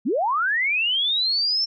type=linear sweep; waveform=sine; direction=up; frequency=182.9 to 5430 Hz; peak=-19 dBFS; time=0.05-1.66 s; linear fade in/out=20 ms; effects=none